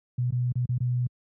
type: tone with dropouts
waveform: sine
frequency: 123.47 Hz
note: B2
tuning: in tune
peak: -22 dBFS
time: 0.18-1.07 s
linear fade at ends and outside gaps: 5 ms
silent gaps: 0.307-0.322 / 0.522-0.555 / 0.657-0.69 / 0.78-0.804 s
effects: high-pass 80 Hz 12 dB/octave